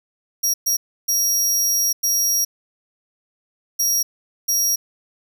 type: tone bursts at uneven times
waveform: sawtooth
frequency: 5660 Hz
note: F8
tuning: 22 cents sharp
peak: -14 dBFS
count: 6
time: 0.43-0.54 / 0.66-0.77 / 1.08-1.93 / 2.03-2.45 / 3.79-4.03 / 4.48-4.76 s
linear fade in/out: 10 ms
effects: none